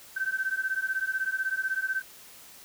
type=beating tone pair; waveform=sine; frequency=1536 / 1552 Hz; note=G6 / G6; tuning=-36 / -18 cents; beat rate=16 Hz; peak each=-30 / -30 dBFS; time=0.16-2.02 s; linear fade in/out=10 ms; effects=white hiss -50 dBFS RMS until 2.64 s